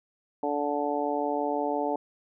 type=harmonic tone; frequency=145.6 Hz; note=D3; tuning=15 cents flat; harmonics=2 / 3 / 4 / 5 / 6; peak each=-32 / -32 / -32 / -32 / -32 dBFS; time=0.43-1.96 s; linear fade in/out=2 ms; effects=none